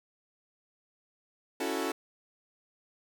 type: chord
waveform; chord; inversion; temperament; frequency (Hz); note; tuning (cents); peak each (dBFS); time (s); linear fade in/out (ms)
sawtooth; F# minor seventh; second; equal; 277.2 / 329.6 / 370 / 440; C#4 / E4 / F#4 / A4; 0 / 0 / 0 / 0; -32; 1.6-1.92; 5
effects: none